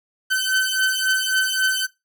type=beating tone pair; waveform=sawtooth; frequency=1527 / 1530.7 Hz; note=G6 / G6; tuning=-46 / -42 cents; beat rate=3.7 Hz; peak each=-18 dBFS; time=0.3-1.87 s; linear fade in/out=20 ms; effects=noise-tail reverb RT60 0.2 s tail -18 dB re dry